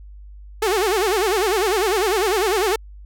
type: tone with vibrato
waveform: sawtooth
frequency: 402 Hz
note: G4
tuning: 44 cents sharp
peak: -13 dBFS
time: 0.62-2.76 s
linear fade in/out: 5 ms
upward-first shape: sine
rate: 10 Hz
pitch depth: 200 cents each way
effects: added 50 Hz sine -37 dBFS peak until 3.05 s